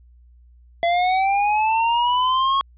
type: linear sweep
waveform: square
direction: up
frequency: 676 to 1100 Hz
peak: -17 dBFS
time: 0.83-2.61 s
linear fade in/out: 0 ms
effects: added 60 Hz sine -47 dBFS peak until 2.77 s + resampled to 8000 Hz